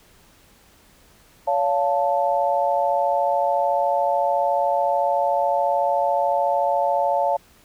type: chord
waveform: sine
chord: Db augmented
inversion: none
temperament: equal with one note detuned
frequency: 564.7 / 698.5 / 880 Hz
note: Db5 / F5 / A5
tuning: +32 / 0 / 0 cents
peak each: -22 dBFS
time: 1.47-7.37 s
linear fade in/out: 10 ms
effects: pink hiss -54 dBFS RMS until 7.64 s